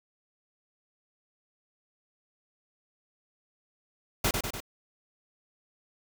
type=noise with echo; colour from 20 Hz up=pink; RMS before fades=-26 dBFS; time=4.24-4.31 s; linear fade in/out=5 ms; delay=98 ms; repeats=3; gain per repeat=-4 dB; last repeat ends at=4.604 s; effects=none